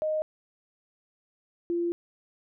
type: tone pair in turn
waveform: sine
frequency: 620 / 343.8 Hz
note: D#5 / F4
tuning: -6 / -27 cents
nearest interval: minor seventh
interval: 1021 cents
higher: first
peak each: -25 dBFS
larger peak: neither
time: 0.02-0.22 / 1.7-1.92 s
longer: second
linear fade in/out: 0 ms
effects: none